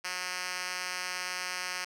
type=tone with band-pass filter; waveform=5% pulse; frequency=181.7 Hz; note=F#3; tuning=31 cents flat; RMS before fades=-36 dBFS; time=0.04-1.85 s; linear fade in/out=10 ms; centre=4200 Hz; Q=0.85; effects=none